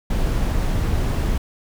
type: noise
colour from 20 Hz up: brown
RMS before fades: -20 dBFS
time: 0.1-1.38 s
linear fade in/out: 5 ms
effects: none